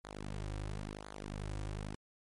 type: tone with flanger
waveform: sawtooth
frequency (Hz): 51.2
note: G#1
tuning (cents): -24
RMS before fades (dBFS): -42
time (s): 0.04-1.95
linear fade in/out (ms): 0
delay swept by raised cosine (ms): 0.35 to 4.75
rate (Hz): 0.96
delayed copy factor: -0.85
effects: MP3 48 kbps